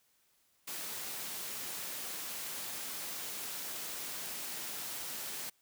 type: high-pass noise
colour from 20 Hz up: white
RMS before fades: -41 dBFS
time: 0.67-5.5 s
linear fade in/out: 10 ms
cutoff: 130 Hz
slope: 12 dB/octave
effects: white hiss -72 dBFS RMS until 5.61 s